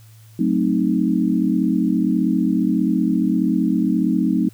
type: chord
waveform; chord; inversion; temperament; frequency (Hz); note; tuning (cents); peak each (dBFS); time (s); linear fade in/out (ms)
sine; F# diminished seventh; none; equal; 185 / 220 / 261.6 / 311.1; F#3 / A3 / C4 / Eb4; 0 / 0 / 0 / 0; -21; 0.39-4.49; 5
effects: added 110 Hz sine -43 dBFS peak until 4.53 s + white hiss -54 dBFS RMS until 4.53 s